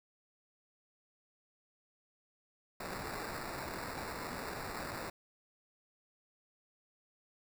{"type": "noise with sample-and-hold", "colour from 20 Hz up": "violet", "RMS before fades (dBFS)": -42, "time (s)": [2.8, 5.1], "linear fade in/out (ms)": 5, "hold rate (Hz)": 3150, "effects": []}